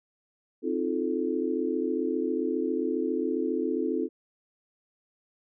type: chord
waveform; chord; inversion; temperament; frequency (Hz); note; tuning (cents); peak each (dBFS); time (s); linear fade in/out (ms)
sine; F dominant seventh; second; just; 261.9 / 314.3 / 349.2 / 436.5; C4 / Eb4 / F4 / A4; +2 / +18 / 0 / -14; -31; 0.62-4.09; 50
effects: none